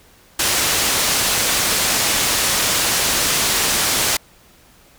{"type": "low-pass noise", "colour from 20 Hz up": "white", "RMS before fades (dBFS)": -18, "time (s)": [0.39, 4.17], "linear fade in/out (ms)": 5, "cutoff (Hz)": 9100, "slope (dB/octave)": 12, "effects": ["pink hiss -50 dBFS RMS until 4.98 s"]}